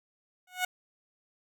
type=tone with exponential growth; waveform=15% pulse; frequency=732 Hz; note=F#5; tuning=19 cents flat; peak=-18 dBFS; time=0.47-0.65 s; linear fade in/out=5 ms; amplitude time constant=38 ms; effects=none